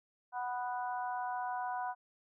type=harmonic tone; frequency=246.9 Hz; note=B3; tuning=in tune; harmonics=3 / 4 / 5 / 6; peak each=-37 / -39 / -51 / -45 dBFS; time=0.32-1.95 s; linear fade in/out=50 ms; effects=none